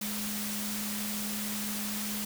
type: tone in noise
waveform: sine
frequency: 209.1 Hz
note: G#3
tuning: 12 cents sharp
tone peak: -36 dBFS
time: 0.01-2.25 s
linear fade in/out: 5 ms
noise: white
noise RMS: -36 dBFS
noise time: 0.01-2.25 s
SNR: -3 dB
effects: none